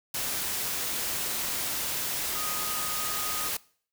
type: tone in noise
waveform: sine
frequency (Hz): 1244.5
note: D#6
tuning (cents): 0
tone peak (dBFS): -37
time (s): 2.35-3.49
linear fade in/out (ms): 5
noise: white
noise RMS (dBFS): -31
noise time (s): 0.14-3.57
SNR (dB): -9
effects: noise-tail reverb RT60 0.5 s tail -22 dB re dry